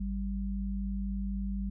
sine tone pair together, 52 / 196 Hz, G#1 / G3, +3 / 0 cents, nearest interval octave + major seventh, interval 2297 cents, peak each -33 / -34 dBFS, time 0-1.7 s, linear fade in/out 10 ms, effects none

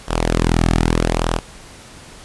sawtooth tone with flanger, 41.36 Hz, E1, 7 cents sharp, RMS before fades -17 dBFS, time 0.07-1.41 s, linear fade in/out 50 ms, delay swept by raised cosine 0.44 to 2.04 ms, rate 0.82 Hz, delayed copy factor -0.6, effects pink hiss -40 dBFS RMS until 2.24 s + resampled to 24000 Hz

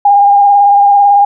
sine tone with vibrato, 808 Hz, G#5, 48 cents flat, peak -3 dBFS, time 0.05-1.25 s, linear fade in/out 5 ms, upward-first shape sine, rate 18 Hz, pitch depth 23 cents each way, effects none

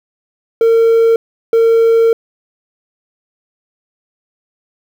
triangle tone bursts at uneven times, 456.5 Hz, A#4, 36 cents flat, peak -4 dBFS, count 2, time 0.61-1.16 / 1.53-2.13 s, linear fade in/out 2 ms, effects tanh soft clip ceiling 0 dBFS + 7-bit

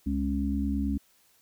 harmonic tone, 69.3 Hz, C#2, in tune, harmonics 1 / 3 / 4, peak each -30 / -30 / -30 dBFS, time 0.06-0.98 s, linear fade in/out 10 ms, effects white hiss -64 dBFS RMS until 1.41 s

